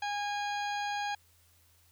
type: harmonic tone with a mistuned harmonic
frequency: 820 Hz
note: G#5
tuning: 22 cents flat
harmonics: 1 / 2 / 3 / 4 / 5 / 6 / 8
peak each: -33 / -39 / -43 / -45 / -47 / -49 / -51 dBFS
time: 0.02-1.15 s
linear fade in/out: 5 ms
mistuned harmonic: 6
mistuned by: -23 cents
effects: added 85 Hz sine -66 dBFS peak until 1.91 s + white hiss -66 dBFS RMS until 1.91 s